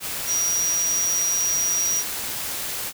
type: tone in noise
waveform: sine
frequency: 5760 Hz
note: F#8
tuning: 47 cents flat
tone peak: -20 dBFS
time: 0.26-2.04 s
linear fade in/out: 50 ms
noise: white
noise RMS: -29 dBFS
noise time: 0-2.93 s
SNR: +6 dB
effects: none